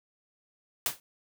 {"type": "noise with exponential decay", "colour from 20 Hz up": "white", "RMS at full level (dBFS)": -24, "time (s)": [0.86, 1], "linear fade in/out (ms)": 1, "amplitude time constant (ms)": 29, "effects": []}